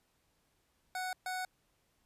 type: tone bursts at uneven times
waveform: 25% pulse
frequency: 740 Hz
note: F#5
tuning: in tune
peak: -32 dBFS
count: 2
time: 0.95-1.13 / 1.26-1.45 s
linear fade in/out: 2 ms
effects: pink hiss -75 dBFS RMS until 2.05 s + resampled to 32000 Hz